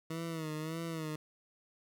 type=tone with vibrato; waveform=20% pulse; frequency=160 Hz; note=D#3; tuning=49 cents sharp; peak=-32 dBFS; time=0.1-1.16 s; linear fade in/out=5 ms; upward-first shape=sine; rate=1.7 Hz; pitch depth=71 cents each way; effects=none